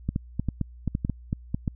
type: clicks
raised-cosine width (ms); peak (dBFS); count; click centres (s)
5; -13; 12; 0.09 / 0.161 / 0.396 / 0.487 / 0.613 / 0.877 / 0.951 / 1.049 / 1.097 / 1.329 / 1.545 / 1.678
effects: added 60 Hz sine -43 dBFS peak until 1.75 s